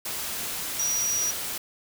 sine tone in noise, 5780 Hz, F#8, 41 cents flat, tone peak -24 dBFS, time 0.79-1.31 s, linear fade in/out 5 ms, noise white, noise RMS -32 dBFS, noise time 0.05-1.58 s, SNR +5 dB, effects none

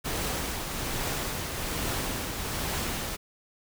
pink noise with tremolo, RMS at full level -30 dBFS, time 0.04-3.17 s, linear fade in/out 20 ms, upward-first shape triangle, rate 1.2 Hz, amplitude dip 40%, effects none

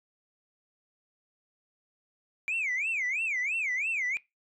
sine tone with vibrato, 2310 Hz, D7, 29 cents flat, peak -26 dBFS, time 2.48-4.17 s, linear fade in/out 0 ms, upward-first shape sine, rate 3 Hz, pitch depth 280 cents each way, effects noise-tail reverb RT60 0.2 s tail -21 dB re dry + tanh soft clip ceiling -25 dBFS

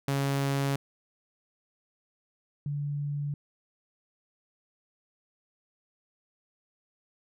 sawtooth / sine tone pair in turn, 138.59 / 144.53 Hz, C#3 / D3, 0 / -27 cents, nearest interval minor second, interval 73 cents, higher second, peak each -22 / -29 dBFS, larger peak first, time 0.08-0.76 / 2.66-3.34 s, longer neither, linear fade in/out 2 ms, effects none

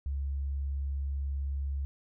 sine tone, 69.3 Hz, C#2, in tune, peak -30 dBFS, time 0.06-1.85 s, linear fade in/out 0 ms, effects none

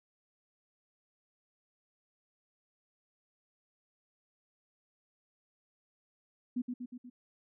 sine tone with echo, 246.9 Hz, B3, in tune, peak -30 dBFS, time 6.56-6.62 s, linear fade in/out 10 ms, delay 120 ms, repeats 4, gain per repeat -4 dB, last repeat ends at 7.1 s, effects none

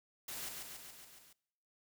white noise with echo, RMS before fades -44 dBFS, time 0.28-0.49 s, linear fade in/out 5 ms, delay 140 ms, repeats 6, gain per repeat -3 dB, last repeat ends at 1.33 s, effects noise-tail reverb RT60 0.8 s tail -23 dB re dry

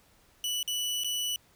sawtooth tone with dropouts, 2960 Hz, F#7, in tune, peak -26 dBFS, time 0.44-1.36 s, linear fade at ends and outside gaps 1 ms, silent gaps 0.629-0.677 / 1.036-1.045 s, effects pink hiss -63 dBFS RMS until 1.55 s

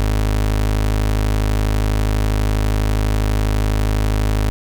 30% pulse tone, 52.2 Hz, G#1, 10 cents sharp, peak -12 dBFS, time 0-4.5 s, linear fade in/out 0 ms, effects none

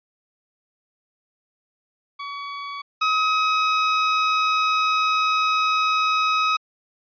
sawtooth tone pair in turn, 1132 / 1270.6 Hz, C#6 / D#6, +36 / +36 cents, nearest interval major second, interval 200 cents, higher second, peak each -26 / -14 dBFS, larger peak second, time 2.19-2.82 / 3.01-6.57 s, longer second, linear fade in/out 10 ms, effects resampled to 11025 Hz

